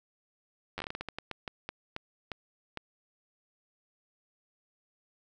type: slowing click train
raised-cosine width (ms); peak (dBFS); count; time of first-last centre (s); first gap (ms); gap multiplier
0.3; -20; 17; 0.78-2.773; 10; 1.29
effects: none